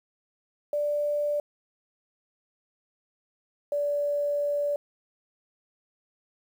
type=tone pair in turn; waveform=sine; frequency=587.3 / 579.5 Hz; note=D5 / D5; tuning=0 / -23 cents; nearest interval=unison; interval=23 cents; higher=first; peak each=-24 dBFS; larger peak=neither; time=0.73-1.4 / 3.72-4.76 s; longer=second; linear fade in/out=2 ms; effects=9-bit